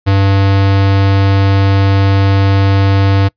square tone, 98 Hz, G2, in tune, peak -8 dBFS, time 0.06-3.29 s, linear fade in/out 20 ms, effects noise-tail reverb RT60 0.1 s tail -23 dB re dry + resampled to 11025 Hz

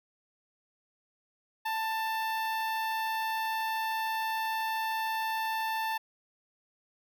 sawtooth tone with notch filter, 887 Hz, A5, 14 cents sharp, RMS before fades -32 dBFS, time 1.65-5.98 s, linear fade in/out 10 ms, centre 7400 Hz, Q 0.75, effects none

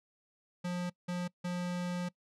square tone bursts at uneven times, 177.6 Hz, F3, 29 cents sharp, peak -34 dBFS, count 3, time 0.64-0.9 / 1.08-1.28 / 1.44-2.09 s, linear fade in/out 10 ms, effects noise-tail reverb RT60 0.1 s tail -23 dB re dry + low-pass 8000 Hz 12 dB/octave

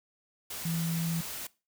sine tone in noise, 165.8 Hz, E3, 10 cents sharp, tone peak -29 dBFS, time 0.65-1.21 s, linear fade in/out 5 ms, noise white, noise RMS -39 dBFS, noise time 0.5-1.47 s, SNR +7 dB, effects noise-tail reverb RT60 0.3 s tail -21 dB re dry

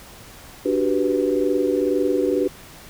sine chord, G major seventh, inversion second, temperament equal, 293.7 / 370 / 392 / 493.9 Hz, D4 / F#4 / G4 / B4, 0 / 0 / 0 / 0 cents, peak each -23 dBFS, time 0.65-2.48 s, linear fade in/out 10 ms, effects pink hiss -43 dBFS RMS until 2.89 s

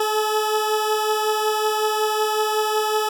20% pulse beating tone pair, 428.4 / 433.8 Hz, A4 / A4, -46 / -25 cents, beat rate 5.4 Hz, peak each -15 / -22 dBFS, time 0-3.09 s, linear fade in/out 5 ms, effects 9-bit

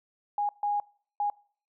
sine tone bursts at uneven times, 823 Hz, G#5, 16 cents flat, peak -25 dBFS, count 3, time 0.38-0.49 / 0.63-0.8 / 1.2-1.3 s, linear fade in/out 2 ms, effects noise-tail reverb RT60 0.5 s tail -25 dB re dry

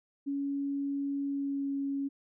sine tone with pitch glide, 280 to 277.3 Hz, C#4 to C#4, +18 to +1 cents, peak -30 dBFS, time 0.26-2.09 s, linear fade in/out 20 ms, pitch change -17 cents, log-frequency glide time 1.25-1.72 s, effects none

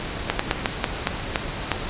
slowing click train, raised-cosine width 0.3 ms, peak -3 dBFS, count 8, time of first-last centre 0.3-1.717 s, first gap 94 ms, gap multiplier 1.25, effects pink hiss -30 dBFS RMS until 1.89 s + resampled to 8000 Hz

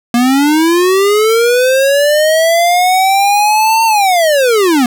square linear two-way sweep, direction up then down, 234.3 to 911 to 234.3 Hz, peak -8 dBFS, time 0.14-4.86 s, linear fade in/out 2 ms, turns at 3.85 s, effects none

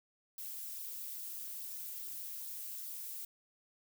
violet noise with flanger, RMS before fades -44 dBFS, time 0.38-3.25 s, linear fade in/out 2 ms, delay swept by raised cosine 0.21 to 5.31 ms, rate 2.4 Hz, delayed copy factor +0.5, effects none

